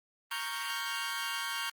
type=chord; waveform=20% pulse; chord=G half-diminished seventh; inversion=first; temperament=equal; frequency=932.3 / 1108.7 / 1396.9 / 1568 Hz; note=Bb5 / Db6 / F6 / G6; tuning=0 / 0 / 0 / 0 cents; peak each=-36 / -34 / -36 / -33 dBFS; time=0.31-1.7 s; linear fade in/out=5 ms; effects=Opus 24 kbps